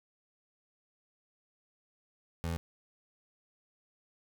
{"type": "tone", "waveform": "25% pulse", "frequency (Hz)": 83.3, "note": "E2", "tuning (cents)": 19, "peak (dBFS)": -29, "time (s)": [2.44, 2.57], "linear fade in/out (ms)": 0, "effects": []}